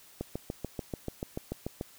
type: click train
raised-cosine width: 2 ms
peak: -20 dBFS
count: 12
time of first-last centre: 0.21-1.811 s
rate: 6.87 Hz
effects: white hiss -56 dBFS RMS until 1.98 s